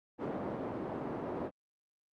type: band-pass noise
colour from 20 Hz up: pink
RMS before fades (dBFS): -38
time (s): 0.18-1.51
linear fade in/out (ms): 50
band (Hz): 220 to 710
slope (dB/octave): 12
effects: Opus 48 kbps